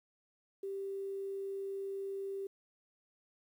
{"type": "tone with quantisation", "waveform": "sine", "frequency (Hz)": 392, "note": "G4", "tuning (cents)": 0, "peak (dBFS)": -37, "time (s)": [0.63, 2.47], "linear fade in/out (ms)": 5, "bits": 11, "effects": []}